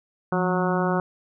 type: harmonic tone with a mistuned harmonic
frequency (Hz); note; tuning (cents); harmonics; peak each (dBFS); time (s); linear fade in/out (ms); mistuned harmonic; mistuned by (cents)
183; F#3; -19; 1 / 2 / 3 / 4 / 5 / 6 / 7 / 8; -24 / -27 / -29 / -30 / -31 / -32 / -32 / -33; 0.32-1; 2; 1; -82
effects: none